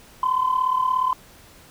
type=tone with amplitude modulation; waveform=sine; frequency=1023 Hz; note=C6; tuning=39 cents flat; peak=-14 dBFS; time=0.23-1.13 s; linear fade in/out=2 ms; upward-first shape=sine; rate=37 Hz; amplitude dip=75%; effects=tanh soft clip ceiling -12 dBFS + pink hiss -49 dBFS RMS until 1.7 s